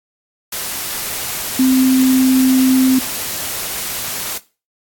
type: tone in noise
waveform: sine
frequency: 260 Hz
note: C4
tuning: 11 cents flat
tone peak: -9 dBFS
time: 1.59-2.99 s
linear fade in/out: 5 ms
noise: white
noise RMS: -23 dBFS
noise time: 0.52-4.38 s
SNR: +11 dB
effects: noise-tail reverb RT60 0.3 s tail -17 dB re dry + AAC 64 kbps